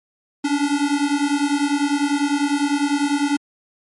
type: beating tone pair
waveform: square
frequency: 282.3 / 292.3 Hz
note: C#4 / D4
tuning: +32 / -8 cents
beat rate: 10 Hz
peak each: -21 dBFS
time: 0.44-3.37 s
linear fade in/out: 10 ms
effects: MP3 48 kbps